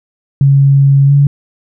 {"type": "tone with pitch glide", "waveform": "sine", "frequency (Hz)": [138.59, 141.67], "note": ["C#3", "C#3"], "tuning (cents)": [0, 38], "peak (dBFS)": -4, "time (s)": [0.41, 1.27], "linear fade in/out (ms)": 2, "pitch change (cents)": 38, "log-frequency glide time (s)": [1.06, 1.12], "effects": []}